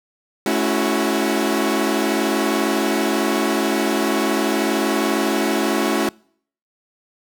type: chord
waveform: sawtooth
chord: F# minor seventh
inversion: first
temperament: equal with one note detuned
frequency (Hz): 215.2 / 277.2 / 329.6 / 370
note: A3 / C#4 / E4 / F#4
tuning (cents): -38 / 0 / 0 / 0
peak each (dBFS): -19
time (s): 0.46-6.09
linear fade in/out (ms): 2
effects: noise-tail reverb RT60 0.6 s tail -26 dB re dry